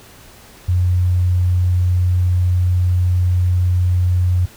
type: tone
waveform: sine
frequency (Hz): 90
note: F#2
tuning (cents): -47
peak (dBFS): -12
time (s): 0.68-4.46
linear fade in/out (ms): 10
effects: pink hiss -43 dBFS RMS until 4.56 s